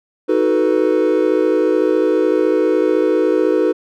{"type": "chord", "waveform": "triangle", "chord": "B dominant seventh", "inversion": "first", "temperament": "equal with one note detuned", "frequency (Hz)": [314.2, 370, 440, 493.9], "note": ["D#4", "F#4", "A4", "B4"], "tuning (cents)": [17, 0, 0, 0], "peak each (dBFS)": -16, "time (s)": [0.28, 3.73], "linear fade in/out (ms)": 20, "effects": []}